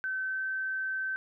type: tone with pitch glide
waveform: sine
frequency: 1533 to 1542.8 Hz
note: G6 to G6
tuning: -39 to -28 cents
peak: -30 dBFS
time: 0.04-1.16 s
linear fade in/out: 0 ms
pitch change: +11 cents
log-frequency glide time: 0.23-0.45 s
effects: none